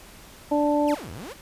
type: harmonic tone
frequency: 293.7 Hz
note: D4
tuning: in tune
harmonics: 1 / 2 / 3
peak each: -22 / -23 / -26 dBFS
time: 0.51-0.95 s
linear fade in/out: 10 ms
type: exponential two-way sweep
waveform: sawtooth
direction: down then up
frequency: 3520 to 71.3 to 660 Hz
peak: -32 dBFS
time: 0.87-1.34 s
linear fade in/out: 20 ms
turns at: 1.11 s
effects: pink hiss -47 dBFS RMS until 1.41 s + resampled to 32000 Hz